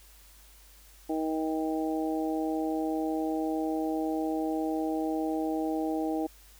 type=harmonic tone; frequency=158.2 Hz; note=D#3; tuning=29 cents sharp; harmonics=2 / 3 / 4 / 5; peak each=-29 / -36 / -37 / -36 dBFS; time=1.09-6.27 s; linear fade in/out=10 ms; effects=added 50 Hz sine -55 dBFS peak until 6.59 s + white hiss -57 dBFS RMS until 6.59 s